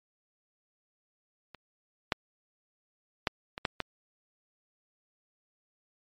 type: clicks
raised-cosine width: 0.3 ms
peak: -29 / -10 / -10 / -20 / -10 / -13 dBFS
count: 6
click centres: 1.547 / 2.122 / 3.272 / 3.579 / 3.652 / 3.803 s
effects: MP3 64 kbps